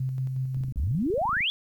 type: tone with tremolo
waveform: sine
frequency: 130.81 Hz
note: C3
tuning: in tune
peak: -25 dBFS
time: 0-0.72 s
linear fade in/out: 5 ms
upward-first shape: square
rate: 5.5 Hz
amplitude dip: 30%
type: click train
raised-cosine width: 5 ms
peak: -28 dBFS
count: 23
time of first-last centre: 0.57-1.407 s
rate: 26.3 Hz
type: exponential sweep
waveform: sine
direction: up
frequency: 55.1 to 3520 Hz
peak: -23 dBFS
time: 0.77-1.5 s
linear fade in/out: 0 ms
effects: 10-bit

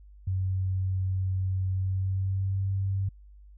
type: tone with pitch glide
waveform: sine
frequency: 94.1 to 97.03 Hz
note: F#2 to G2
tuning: +30 to -17 cents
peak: -25 dBFS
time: 0.27-3.09 s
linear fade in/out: 5 ms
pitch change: +53 cents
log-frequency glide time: 1.73-2.66 s
effects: added 50 Hz sine -48 dBFS peak until 3.57 s

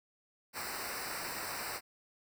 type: noise with comb filter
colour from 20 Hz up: pink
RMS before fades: -40 dBFS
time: 0.53-1.81 s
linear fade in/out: 50 ms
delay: 0.3 ms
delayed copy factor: -0.9
effects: none

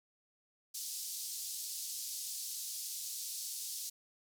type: band-pass noise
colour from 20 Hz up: pink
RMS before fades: -42 dBFS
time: 0.74-3.9 s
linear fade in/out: 10 ms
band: 4600 to 15000 Hz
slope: 24 dB/octave
effects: none

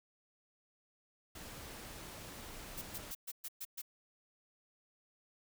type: noise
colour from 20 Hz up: pink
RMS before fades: -49 dBFS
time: 1.35-3.12 s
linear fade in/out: 5 ms
type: noise bursts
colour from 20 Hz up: blue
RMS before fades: -43 dBFS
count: 7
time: 2.77-3.819 s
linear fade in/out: 10 ms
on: 47 ms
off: 120 ms
effects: none

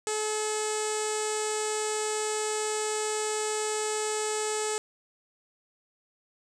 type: tone with low-pass filter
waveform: sawtooth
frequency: 428.9 Hz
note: A4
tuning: 44 cents flat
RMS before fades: -30 dBFS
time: 0.07-4.78 s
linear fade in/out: 0 ms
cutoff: 7900 Hz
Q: 7.9
effects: none

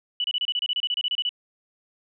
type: tone bursts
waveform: sine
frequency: 2960 Hz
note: F#7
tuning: in tune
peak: -22 dBFS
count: 16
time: 0.2-1.292 s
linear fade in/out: 2 ms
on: 42 ms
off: 28 ms
effects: none

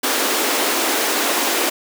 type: high-pass noise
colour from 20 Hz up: pink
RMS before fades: -19 dBFS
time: 0.03-1.7 s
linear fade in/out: 10 ms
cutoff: 260 Hz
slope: 48 dB/octave
effects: none

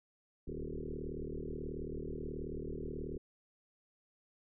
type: tone with frequency modulation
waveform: sine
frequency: 208.4 Hz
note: G#3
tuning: 6 cents sharp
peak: -38 dBFS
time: 0.47-3.18 s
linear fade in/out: 10 ms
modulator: 38.5 Hz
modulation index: 5.9
effects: none

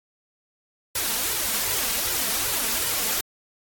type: noise with flanger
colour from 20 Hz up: white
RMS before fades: -25 dBFS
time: 0.95-3.21 s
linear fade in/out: 5 ms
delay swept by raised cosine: 2 to 4.5 ms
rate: 2.6 Hz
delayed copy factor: +0.7
effects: AAC 64 kbps

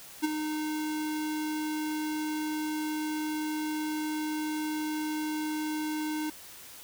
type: tone with ADSR envelope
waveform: square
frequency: 307.1 Hz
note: D#4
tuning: 23 cents flat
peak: -23 dBFS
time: 0.22-6.3 s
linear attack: 25 ms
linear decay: 20 ms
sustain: -8 dB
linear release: 5 ms
effects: white hiss -48 dBFS RMS until 6.83 s

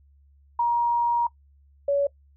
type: tone pair in turn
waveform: sine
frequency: 947 / 565 Hz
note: A#5 / C#5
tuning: +27 / +33 cents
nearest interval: major sixth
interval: 894 cents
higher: first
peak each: -19 dBFS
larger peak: neither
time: 0.59-1.27 / 1.88-2.07 s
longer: first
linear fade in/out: 5 ms
effects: noise-tail reverb RT60 0.1 s tail -21 dB re dry + added 70 Hz sine -54 dBFS peak until 2.36 s

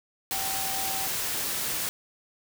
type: tone in noise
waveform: sine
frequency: 774 Hz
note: G5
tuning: 22 cents flat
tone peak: -35 dBFS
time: 0.32-1.07 s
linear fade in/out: 0 ms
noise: white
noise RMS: -30 dBFS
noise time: 0.31-1.89 s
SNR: -8 dB
effects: none

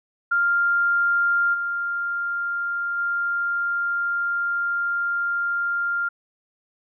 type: tone with level steps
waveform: sine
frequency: 1396.9 Hz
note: F6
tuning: in tune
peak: -17 / -23 / -21 dBFS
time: 0.31-6.09 s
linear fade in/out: 10 ms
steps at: 1.53 / 2.97 s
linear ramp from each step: 20 ms
effects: none

